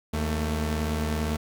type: tone pair together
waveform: sawtooth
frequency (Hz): 77.78 / 223.3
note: D#2 / A3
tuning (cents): 0 / +26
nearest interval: octave + tritone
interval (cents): 1826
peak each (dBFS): -23 / -26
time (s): 0.13-1.37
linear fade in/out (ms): 10
effects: none